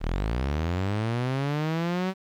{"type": "linear sweep", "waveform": "sawtooth", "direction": "up", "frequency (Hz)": [34.65, 191.6], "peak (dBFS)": -21, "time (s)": [0, 2.14], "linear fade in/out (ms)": 50, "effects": ["low-pass 4000 Hz 12 dB/octave", "10-bit"]}